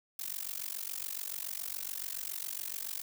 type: noise with amplitude modulation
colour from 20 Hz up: blue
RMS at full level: -35 dBFS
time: 0.19-3.02 s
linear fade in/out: 5 ms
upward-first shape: sine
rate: 47.1 Hz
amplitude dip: 100%
effects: none